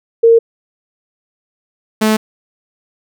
sine / sawtooth tone pair in turn, 459.6 / 216.9 Hz, A#4 / A3, -25 / -25 cents, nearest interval octave + minor second, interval 1300 cents, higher first, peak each -4 / -6 dBFS, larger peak first, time 0.23-0.39 / 2.01-2.17 s, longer neither, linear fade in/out 10 ms, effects none

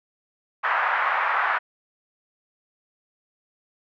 pink band-pass noise, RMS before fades -23 dBFS, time 0.63-1.59 s, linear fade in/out 20 ms, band 910 to 1800 Hz, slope 24 dB/octave, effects none

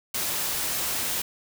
white noise, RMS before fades -28 dBFS, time 0.14-1.22 s, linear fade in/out 5 ms, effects none

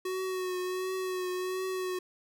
square tone with vibrato, 370 Hz, F#4, in tune, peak -32 dBFS, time 0.05-1.99 s, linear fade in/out 5 ms, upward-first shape triangle, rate 1.4 Hz, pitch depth 32 cents each way, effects none

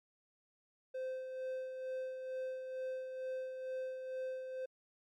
triangle tone with tremolo, 518 Hz, C5, 17 cents flat, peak -35 dBFS, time 0.94-4.66 s, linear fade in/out 10 ms, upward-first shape sine, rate 2.2 Hz, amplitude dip 45%, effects MP3 64 kbps

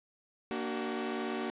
sawtooth chord, Bb augmented, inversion none, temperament equal with one note detuned, 233.1 / 293.7 / 377.1 Hz, Bb3 / D4 / F#4, 0 / 0 / +33 cents, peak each -33 / -36 / -33 dBFS, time 0.51-1.5 s, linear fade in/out 0 ms, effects resampled to 8000 Hz + 10-bit

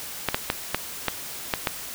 clicks, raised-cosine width 0.3 ms, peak -5 dBFS, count 7, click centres 0.287 / 0.345 / 0.501 / 0.746 / 1.083 / 1.538 / 1.672 s, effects white hiss -36 dBFS RMS until 1.94 s

